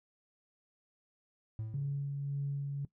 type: tone with exponential decay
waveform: triangle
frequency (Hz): 110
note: A2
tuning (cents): 0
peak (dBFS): -32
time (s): 1.59-2.19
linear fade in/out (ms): 0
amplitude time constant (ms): 130
type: tone with tremolo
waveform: sine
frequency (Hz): 140.8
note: C#3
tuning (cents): +27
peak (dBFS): -31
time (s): 1.74-2.85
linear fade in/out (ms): 2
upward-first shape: sine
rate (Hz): 1.8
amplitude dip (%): 30
effects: noise-tail reverb RT60 0.1 s tail -18 dB re dry + tanh soft clip ceiling -27 dBFS